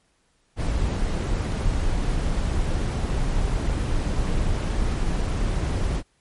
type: noise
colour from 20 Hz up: brown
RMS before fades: -23 dBFS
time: 0.56-6.03 s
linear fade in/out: 50 ms
effects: pink hiss -66 dBFS RMS until 6.2 s + MP3 48 kbps

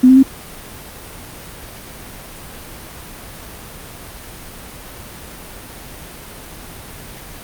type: tone with pitch steps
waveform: sine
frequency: 254.2 / 260.6 / 267.1 Hz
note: C4 / C4 / C4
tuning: -50 / -7 / +36 cents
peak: -4 dBFS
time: 0.03-0.231 s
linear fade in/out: 10 ms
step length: 67 ms
effects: pink hiss -34 dBFS RMS until 7.43 s + Opus 32 kbps

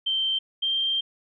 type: tone pair in turn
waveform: sine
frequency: 3126 / 3166 Hz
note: G7 / G7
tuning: -6 / +17 cents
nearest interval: unison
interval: 23 cents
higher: second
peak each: -22 dBFS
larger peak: neither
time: 0.06-0.39 / 0.62-1.01 s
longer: second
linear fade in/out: 10 ms
effects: none

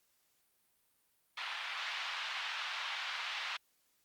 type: band-pass noise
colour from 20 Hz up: white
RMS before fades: -40 dBFS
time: 1.37-3.57 s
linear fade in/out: 5 ms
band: 890 to 3600 Hz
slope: 24 dB/octave
effects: white hiss -75 dBFS RMS until 4.04 s + Opus 48 kbps

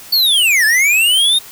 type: linear two-way sweep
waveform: square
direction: down then up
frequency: 4533 to 1687 to 3730 Hz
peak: -10 dBFS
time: 0.12-1.39 s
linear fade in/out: 10 ms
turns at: 0.65 s
effects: white hiss -36 dBFS RMS until 1.51 s

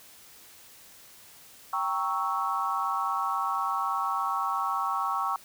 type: chord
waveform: sine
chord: G diminished seventh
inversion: none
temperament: equal with one note detuned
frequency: 784 / 932.3 / 1108.7 / 1314.7 Hz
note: G5 / Bb5 / Db6 / Fb6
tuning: 0 / 0 / 0 / -5 cents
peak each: -33 / -34 / -29 / -32 dBFS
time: 1.73-5.36 s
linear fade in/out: 2 ms
effects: white hiss -52 dBFS RMS until 5.44 s

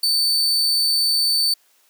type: tone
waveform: 40% pulse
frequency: 4538 Hz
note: C#8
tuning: 40 cents sharp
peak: -15 dBFS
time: 0.03-1.54 s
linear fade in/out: 5 ms
effects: white hiss -59 dBFS RMS until 1.89 s + high-pass 400 Hz 12 dB/octave

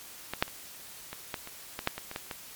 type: clicks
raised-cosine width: 0.3 ms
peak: -16 / -7 / -27 / -21 / -16 / -25 / -18 / -9 / -20 / -22 / -17 / -19 dBFS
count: 12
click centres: 0.336 / 0.425 / 0.48 / 1.13 / 1.342 / 1.474 / 1.791 / 1.874 / 1.98 / 2.114 / 2.161 / 2.312 s
effects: white hiss -47 dBFS RMS until 2.55 s + MP3 96 kbps

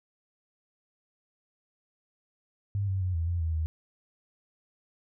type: tone with pitch steps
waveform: sine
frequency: 100.3 / 95.6 / 91.6 / 82.6 / 86.5 / 81.2 / 79.3 Hz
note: G2 / G2 / F#2 / E2 / F2 / E2 / D#2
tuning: +40 / -43 / -17 / +4 / -16 / -26 / +33 cents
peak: -26 dBFS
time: 2.75-3.66 s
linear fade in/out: 0 ms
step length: 130 ms
effects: none

